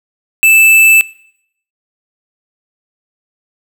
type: tone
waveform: square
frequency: 2637 Hz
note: E7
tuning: in tune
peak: -5 dBFS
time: 0.43-1.01 s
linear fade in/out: 0 ms
effects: noise-tail reverb RT60 0.7 s tail -21 dB re dry